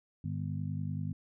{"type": "harmonic tone with a mistuned harmonic", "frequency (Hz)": 50.4, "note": "G1", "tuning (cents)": 49, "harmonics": [2, 3, 4, 5], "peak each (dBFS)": [-37, -36, -43, -43], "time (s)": [0.24, 1.13], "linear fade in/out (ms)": 5, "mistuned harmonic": 5, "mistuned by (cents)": -35, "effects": []}